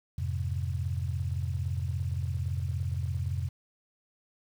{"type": "chord", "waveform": "sine", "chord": "F minor", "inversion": "none", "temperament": "just", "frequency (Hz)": [87.31, 104.77, 130.96], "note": ["F2", "Ab2", "C3"], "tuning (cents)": [0, 16, 2], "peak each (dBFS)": [-31, -36, -34], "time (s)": [0.18, 3.49], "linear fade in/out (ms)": 5, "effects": ["9-bit"]}